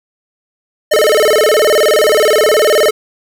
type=tone with vibrato; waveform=square; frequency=514 Hz; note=C5; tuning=31 cents flat; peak=-8 dBFS; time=0.91-2.91 s; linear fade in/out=10 ms; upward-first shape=square; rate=19 Hz; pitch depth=290 cents each way; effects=none